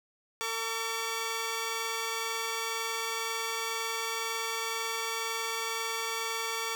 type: tone pair together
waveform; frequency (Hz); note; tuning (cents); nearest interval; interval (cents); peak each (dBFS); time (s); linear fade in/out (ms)
10% pulse; 452.4 / 1142; A4 / D6; +48 / -49; octave + major third; 1603; -26; 0.41-6.75; 0
effects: none